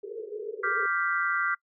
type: band-pass noise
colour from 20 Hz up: white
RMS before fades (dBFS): -37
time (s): 0.03-0.86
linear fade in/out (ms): 2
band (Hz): 400 to 460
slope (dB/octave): 96
type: chord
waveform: sine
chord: G dominant seventh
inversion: second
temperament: equal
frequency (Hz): 1174.7 / 1396.9 / 1568 / 1975.5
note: D6 / F6 / G6 / B6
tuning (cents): 0 / 0 / 0 / 0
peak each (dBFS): -31 / -28 / -30 / -33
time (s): 0.63-1.55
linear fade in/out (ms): 10
effects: noise-tail reverb RT60 0.1 s tail -24 dB re dry